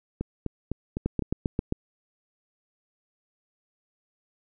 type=two click trains; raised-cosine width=3 ms; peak=-16 / -12 dBFS; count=5 / 6; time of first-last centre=0.21-1.223 / 1.06-1.724 s; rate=3.95 / 7.53 Hz; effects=none